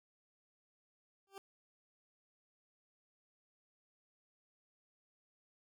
20% pulse tone with exponential growth, 392 Hz, G4, in tune, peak -39 dBFS, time 1.27-1.38 s, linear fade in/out 1 ms, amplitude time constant 23 ms, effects none

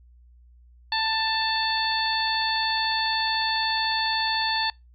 harmonic tone, 886 Hz, A5, 12 cents sharp, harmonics 1 / 2 / 3 / 4 / 5, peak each -27 / -29 / -34 / -30 / -27 dBFS, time 0.92-4.7 s, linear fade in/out 2 ms, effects noise-tail reverb RT60 0.2 s tail -24 dB re dry + added 60 Hz sine -50 dBFS peak until 4.94 s

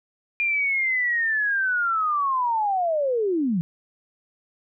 sine linear sweep, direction down, 2414 to 158.2 Hz, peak -20 dBFS, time 0.4-3.61 s, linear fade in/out 0 ms, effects none

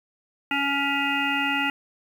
harmonic tone, 280.2 Hz, C#4, 19 cents sharp, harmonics 1 / 3 / 5 / 7 / 9 / 10, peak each -29 / -29 / -29 / -29 / -29 / -29 dBFS, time 0.51-1.7 s, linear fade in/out 2 ms, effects 8-bit

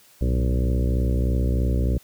harmonic tone with a mistuned harmonic, 63.2 Hz, B1, 41 cents sharp, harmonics 1 / 2 / 3 / 4 / 5 / 6 / 7 / 8 / 9, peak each -20 / -26 / -30 / -32 / -34 / -36 / -37 / -38 / -39 dBFS, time 0.21-1.98 s, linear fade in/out 5 ms, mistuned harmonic 2, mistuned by -110 cents, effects white hiss -54 dBFS RMS until 2.03 s

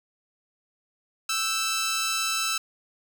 10% pulse tone pair together, 1318.5 / 1551 Hz, E6 / G6, 0 / -19 cents, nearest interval minor third, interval 281 cents, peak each -17 / -26 dBFS, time 1.29-2.58 s, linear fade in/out 5 ms, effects none

